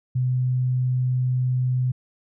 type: tone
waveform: sine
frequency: 126.9 Hz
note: B2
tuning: 47 cents sharp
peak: -19 dBFS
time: 0.15-1.92 s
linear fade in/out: 10 ms
effects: none